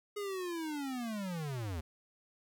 square linear sweep, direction down, 418.2 to 74.8 Hz, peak -37 dBFS, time 0.16-1.81 s, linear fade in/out 10 ms, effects 12-bit

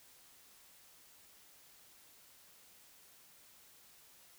silence, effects white hiss -62 dBFS RMS until 4.38 s

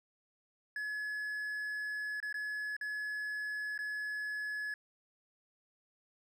triangle tone with dropouts, 1700 Hz, G#6, 40 cents sharp, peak -34 dBFS, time 0.76-4.74 s, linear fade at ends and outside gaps 2 ms, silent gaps 2.202-2.227 / 2.327-2.342 / 2.766-2.811 / 3.778-3.789 s, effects none

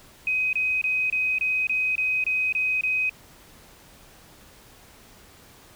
sine tone bursts, 2518 Hz, D#7, 20 cents sharp, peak -21 dBFS, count 10, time 0.27-3.095 s, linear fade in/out 2 ms, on 260 ms, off 25 ms, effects pink hiss -51 dBFS RMS until 5.75 s

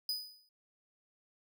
45% pulse tone with exponential decay, 4978 Hz, D#8, in tune, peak -30 dBFS, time 0.09-0.49 s, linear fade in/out 2 ms, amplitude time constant 85 ms, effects none

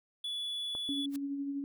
triangle tone, 3425 Hz, A7, 47 cents flat, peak -33 dBFS, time 0.24-1.06 s, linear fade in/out 5 ms
click, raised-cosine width 1 ms, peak -31 dBFS, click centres 0.751 s
sine tone with tremolo, 280 Hz, C#4, 18 cents sharp, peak -32 dBFS, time 0.89-1.64 s, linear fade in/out 0 ms, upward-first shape sine, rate 12 Hz, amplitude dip 35%
white noise with exponential growth, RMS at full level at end -43 dBFS, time 1.08-1.16 s, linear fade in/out 2 ms, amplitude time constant 16 ms
effects none

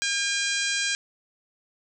harmonic tone, 806 Hz, G5, 48 cents sharp, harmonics 2 / 3 / 4 / 5 / 6 / 7 / 8 / 9 / 10, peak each -29 / -31 / -32 / -33 / -34 / -34 / -35 / -36 / -36 dBFS, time 0.02-0.95 s, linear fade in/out 0 ms, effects none

